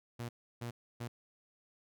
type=tone bursts at uneven times; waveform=sawtooth; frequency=119 Hz; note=A#2; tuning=36 cents sharp; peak=-35 dBFS; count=3; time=0.19-0.29 / 0.61-0.71 / 1-1.08 s; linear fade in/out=10 ms; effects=none